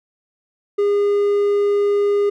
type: tone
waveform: triangle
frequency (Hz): 407.4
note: G#4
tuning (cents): -33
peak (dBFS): -12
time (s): 0.78-2.3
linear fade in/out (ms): 10
effects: none